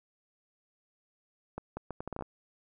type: accelerating click train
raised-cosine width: 1 ms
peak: -23 dBFS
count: 10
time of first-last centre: 1.58-2.223 s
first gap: 190 ms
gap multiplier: 0.72
effects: none